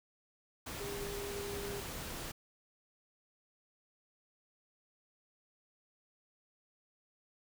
sine tone in noise, 403.1 Hz, G4, 48 cents sharp, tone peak -41 dBFS, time 0.8-1.81 s, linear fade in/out 10 ms, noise pink, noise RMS -43 dBFS, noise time 0.66-2.32 s, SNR -1 dB, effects none

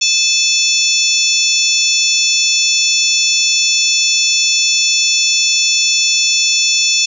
harmonic tone with a mistuned harmonic, 869 Hz, A5, 22 cents flat, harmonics 3 / 4 / 5 / 6 / 7 / 8, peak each -17 / -18 / -22 / -16 / -18 / -18 dBFS, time 0.01-7.06 s, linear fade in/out 10 ms, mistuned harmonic 6, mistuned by +65 cents, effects none

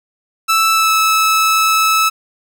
sawtooth tone with pitch glide, 1318.5 to 1304.1 Hz, E6 to E6, 0 to -19 cents, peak -7 dBFS, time 0.48-2.1 s, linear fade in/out 20 ms, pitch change -19 cents, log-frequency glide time 0.73-0.93 s, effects none

